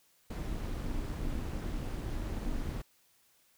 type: noise with amplitude modulation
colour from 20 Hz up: brown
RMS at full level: -33 dBFS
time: 0.3-2.82 s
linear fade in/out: 5 ms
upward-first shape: sine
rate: 269 Hz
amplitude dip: 60%
effects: white hiss -68 dBFS RMS until 3.57 s